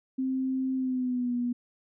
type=tone with pitch glide; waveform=sine; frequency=262 to 243 Hz; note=C4 to B3; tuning=+2 to -28 cents; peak=-26 dBFS; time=0.18-1.53 s; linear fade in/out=10 ms; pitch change=-130 cents; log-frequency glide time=0.75-1.34 s; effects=none